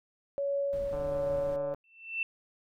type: tone with tremolo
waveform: sine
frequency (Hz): 561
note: C#5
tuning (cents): +21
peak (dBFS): -27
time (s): 0.38-1.74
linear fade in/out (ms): 0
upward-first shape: triangle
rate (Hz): 1.3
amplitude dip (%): 40
type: noise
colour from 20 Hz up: brown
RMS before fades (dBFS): -44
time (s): 0.73-1.56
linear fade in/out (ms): 0
type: click train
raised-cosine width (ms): 1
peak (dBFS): -29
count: 121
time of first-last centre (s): 0.93-1.746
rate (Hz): 147
type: tone with exponential growth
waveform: sine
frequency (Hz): 2677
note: E7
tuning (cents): +26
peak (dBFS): -26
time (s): 1.84-2.23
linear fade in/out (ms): 2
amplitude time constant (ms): 84
effects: none